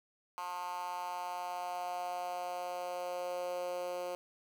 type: tone with high-pass filter sweep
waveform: 10% pulse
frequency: 178.4 Hz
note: F3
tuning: 37 cents sharp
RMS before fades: -39 dBFS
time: 0.38-4.15 s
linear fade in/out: 0 ms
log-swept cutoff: 970 to 470 Hz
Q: 4.4
effects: none